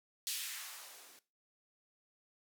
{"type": "noise with band-pass filter sweep", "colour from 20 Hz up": "violet", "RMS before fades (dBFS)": -45, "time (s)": [0.27, 1.19], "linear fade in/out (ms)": 0, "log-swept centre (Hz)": [3500, 250], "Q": 1.2, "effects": ["noise-tail reverb RT60 0.3 s tail -18 dB re dry"]}